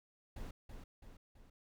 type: noise with echo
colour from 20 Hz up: brown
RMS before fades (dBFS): -45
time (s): 0.36-0.51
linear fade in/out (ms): 5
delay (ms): 330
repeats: 3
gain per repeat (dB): -5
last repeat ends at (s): 1.5
effects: none